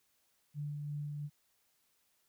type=tone with tremolo; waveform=sine; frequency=146.83 Hz; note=D3; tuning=in tune; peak=-36 dBFS; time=0.54-1.3 s; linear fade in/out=50 ms; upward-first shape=sine; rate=2.9 Hz; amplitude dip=25%; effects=white hiss -75 dBFS RMS until 2.28 s